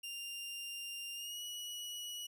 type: tone with pitch glide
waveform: sawtooth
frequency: 2794 to 2923 Hz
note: F7 to F#7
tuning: 0 to -22 cents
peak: -39 dBFS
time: 0.03-2.27 s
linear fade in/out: 10 ms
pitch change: +78 cents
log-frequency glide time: 1.14-1.41 s
effects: none